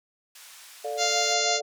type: band-pass noise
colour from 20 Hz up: white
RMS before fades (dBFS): -48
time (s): 0.35-1.34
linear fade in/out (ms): 5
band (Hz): 990 to 9800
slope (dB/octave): 12
type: chord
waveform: sine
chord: D minor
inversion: second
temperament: just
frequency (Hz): 440.5 / 587.3 / 704.8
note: A4 / D5 / F5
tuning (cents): +2 / 0 / +16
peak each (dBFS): -33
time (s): 0.84-1.62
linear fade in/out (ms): 10
type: harmonic tone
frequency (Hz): 698.5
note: F5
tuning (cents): 0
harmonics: 1 / 2 / 3 / 4 / 5 / 6 / 7 / 8 / 9 / 10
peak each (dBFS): -30 / -34 / -32 / -34 / -32 / -30 / -33 / -33 / -32 / -32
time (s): 0.97-1.61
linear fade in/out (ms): 50
effects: none